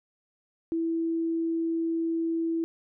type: tone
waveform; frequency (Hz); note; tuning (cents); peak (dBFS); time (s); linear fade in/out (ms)
sine; 329.6; E4; 0; -25; 0.72-2.64; 0
effects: none